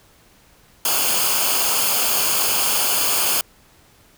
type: noise with comb filter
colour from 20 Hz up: white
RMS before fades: -19 dBFS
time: 0.85-3.41 s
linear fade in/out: 2 ms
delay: 0.52 ms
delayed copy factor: -0.65
effects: pink hiss -53 dBFS RMS until 4.17 s